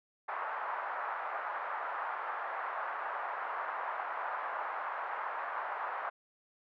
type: band-pass noise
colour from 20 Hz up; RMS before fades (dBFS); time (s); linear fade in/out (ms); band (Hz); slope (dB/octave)
pink; -38; 0.28-6.1; 10; 760 to 1500; 24
effects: none